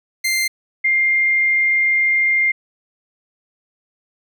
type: tone pair in turn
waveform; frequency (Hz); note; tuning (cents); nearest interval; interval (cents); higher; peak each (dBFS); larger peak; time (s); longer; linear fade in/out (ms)
sawtooth / sine; 2093 / 2109; C7 / C7; 0 / +13; unison; 13; second; -13 / -13; neither; 0.24-0.48 / 0.84-2.52; second; 10
effects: none